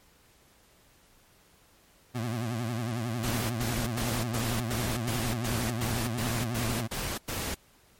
25% pulse tone with vibrato, 116.54 Hz, A#2, in tune, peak -26 dBFS, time 2.14-6.88 s, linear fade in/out 20 ms, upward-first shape triangle, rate 11 Hz, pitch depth 150 cents each way
pink noise bursts, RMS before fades -33 dBFS, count 12, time 3.23-7.548 s, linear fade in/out 10 ms, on 270 ms, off 98 ms
effects pink hiss -61 dBFS RMS until 7.99 s + MP3 64 kbps

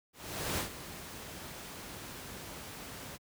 pink noise with ADSR envelope, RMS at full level -33 dBFS, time 0.13-3.18 s, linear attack 450 ms, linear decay 110 ms, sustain -12 dB, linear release 27 ms, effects high-pass 60 Hz 12 dB/octave

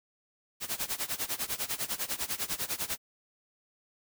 white noise with tremolo, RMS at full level -31 dBFS, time 0.6-2.98 s, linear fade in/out 50 ms, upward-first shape sine, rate 10 Hz, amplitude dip 90%, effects none

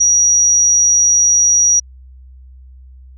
sine tone, 5770 Hz, F#8, 44 cents flat, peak -8 dBFS, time 0-1.8 s, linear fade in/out 10 ms, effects added 64 Hz sine -36 dBFS peak until 3.17 s

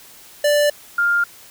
square / sine tone pair in turn, 587.3 / 1403.3 Hz, D5 / F6, 0 / +8 cents, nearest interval octave + minor third, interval 1508 cents, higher second, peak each -14 dBFS, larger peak neither, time 0.44-0.7 / 0.98-1.24 s, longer neither, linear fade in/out 5 ms, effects white hiss -44 dBFS RMS until 1.5 s

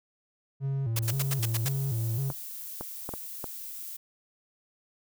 triangle tone with vibrato, 124.6 Hz, B2, 16 cents sharp, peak -25 dBFS, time 0.6-2.33 s, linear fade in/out 50 ms, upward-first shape square, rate 1.9 Hz, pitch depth 160 cents each way
white noise bursts, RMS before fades -30 dBFS, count 7, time 0.96-1.688 s, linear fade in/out 5 ms, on 32 ms, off 84 ms
violet noise, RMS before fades -40 dBFS, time 1.02-3.97 s, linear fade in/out 10 ms
clicks, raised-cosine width 1 ms, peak -21 dBFS, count 5, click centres 2.302 / 2.81 / 3.091 / 3.138 / 3.442 s
effects none

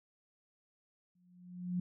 sine tone with exponential growth, 179 Hz, F3, 43 cents sharp, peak -30 dBFS, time 1.15-1.8 s, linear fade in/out 5 ms, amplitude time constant 140 ms, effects none

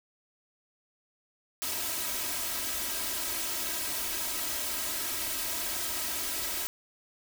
white noise with comb filter, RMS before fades -33 dBFS, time 1.62-6.67 s, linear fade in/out 0 ms, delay 3.1 ms, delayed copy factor +0.95, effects none

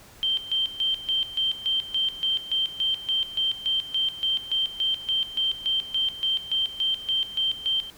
sine tone with tremolo, 3136 Hz, G7, in tune, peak -21 dBFS, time 0.23-7.9 s, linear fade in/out 0 ms, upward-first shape square, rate 3.5 Hz, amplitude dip 80%, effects pink hiss -50 dBFS RMS until 7.97 s

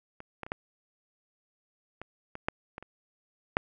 clicks, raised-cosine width 0.5 ms, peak -28 / -22 / -27 / -16 / -25 / -24 / -12 / -24 / -30 / -8 dBFS, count 10, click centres 0.204 / 0.433 / 0.465 / 0.519 / 2.016 / 2.354 / 2.485 / 2.781 / 2.826 / 3.569 s, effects none

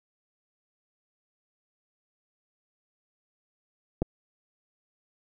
clicks, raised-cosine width 2 ms, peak -12 / -23 dBFS, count 2, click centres 4.02 / 4.026 s, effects none

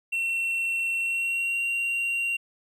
triangle tone with pitch glide, 2714 to 2758 Hz, E7 to F7, +50 to -22 cents, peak -23 dBFS, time 0.12-2.37 s, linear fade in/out 10 ms, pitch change +28 cents, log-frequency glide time 0.97-1.61 s, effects none

